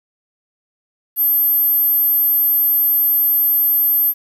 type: tone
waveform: sine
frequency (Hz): 12910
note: G9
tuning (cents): +50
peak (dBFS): -11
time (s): 1.16-4.14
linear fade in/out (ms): 50
effects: tanh soft clip ceiling -8 dBFS + 8-bit